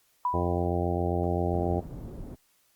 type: tone with exponential decay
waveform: sine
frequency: 987.8 Hz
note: B5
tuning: in tune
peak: -22 dBFS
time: 0.25-0.76 s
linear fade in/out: 2 ms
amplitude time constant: 110 ms
type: harmonic tone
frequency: 87.5 Hz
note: F2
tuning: 4 cents sharp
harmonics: 1 / 2 / 3 / 4 / 5 / 6 / 7 / 8 / 9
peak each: -29 / -33 / -36 / -32 / -34 / -39 / -35 / -37 / -35 dBFS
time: 0.33-1.81 s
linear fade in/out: 20 ms
type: low-pass noise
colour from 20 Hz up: pink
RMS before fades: -40 dBFS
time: 1.52-2.36 s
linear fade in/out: 20 ms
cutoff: 390 Hz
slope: 12 dB/octave
effects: white hiss -67 dBFS RMS until 2.75 s + Opus 48 kbps